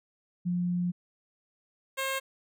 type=tone pair in turn; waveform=sine / 10% pulse; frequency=177 / 535.6 Hz; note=F3 / C5; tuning=+23 / +40 cents; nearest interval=octave + perfect fifth; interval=1917 cents; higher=second; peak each=-26 / -21 dBFS; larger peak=second; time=0.45-0.92 / 1.97-2.2 s; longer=first; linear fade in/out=20 ms; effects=none